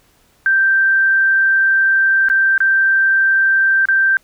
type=tone with dropouts; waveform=sine; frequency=1568 Hz; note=G6; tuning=in tune; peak=-10 dBFS; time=0.46-4.17 s; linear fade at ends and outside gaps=1 ms; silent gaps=2.286-2.299 / 2.579-2.604 / 3.855-3.886 s; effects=pink hiss -55 dBFS RMS until 4.23 s